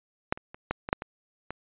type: clicks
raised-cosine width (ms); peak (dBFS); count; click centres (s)
0.5; -8 / -27 / -27 / -12 / -18 / -6 / -20 / -19; 8; 0.325 / 0.375 / 0.545 / 0.71 / 0.889 / 0.929 / 1.021 / 1.506
effects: resampled to 8000 Hz